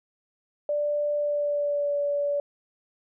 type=tone with pitch glide; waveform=sine; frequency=588 to 575.2 Hz; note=D5 to D5; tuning=+2 to -36 cents; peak=-23 dBFS; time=0.69-2.4 s; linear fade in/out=2 ms; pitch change=-38 cents; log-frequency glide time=1.15-1.97 s; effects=none